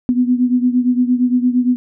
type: beating tone pair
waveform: sine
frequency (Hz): 246.3 / 255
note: B3 / C4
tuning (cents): -5 / -44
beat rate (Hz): 8.7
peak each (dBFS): -13 / -17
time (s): 0.09-1.76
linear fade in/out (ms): 0
effects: none